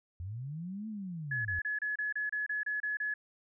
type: linear two-way sweep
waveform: sine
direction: up then down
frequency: 82.41 to 222.7 to 82.41 Hz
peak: -37 dBFS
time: 0.2-1.59 s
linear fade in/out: 0 ms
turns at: 0.88 s
type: tone bursts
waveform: sine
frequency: 1700 Hz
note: G#6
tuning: 40 cents sharp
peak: -31 dBFS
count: 11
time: 1.31-3.14 s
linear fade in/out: 5 ms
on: 140 ms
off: 29 ms
effects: none